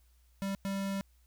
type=tone bursts at uneven times; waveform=square; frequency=196 Hz; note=G3; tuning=in tune; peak=-33 dBFS; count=2; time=0.42-0.55 / 0.65-1.01 s; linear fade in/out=0 ms; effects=added 60 Hz sine -62 dBFS peak until 1.26 s + white hiss -73 dBFS RMS until 1.26 s